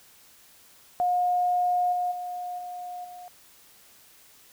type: tone with level steps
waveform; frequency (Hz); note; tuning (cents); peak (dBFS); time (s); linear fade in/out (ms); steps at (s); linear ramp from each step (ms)
sine; 717; F5; +45; -21 / -24 / -31 / -34 / -40; 1-3.28; 0; 1.92 / 2.11 / 2.58 / 3.04; 10
effects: white hiss -55 dBFS RMS until 4.52 s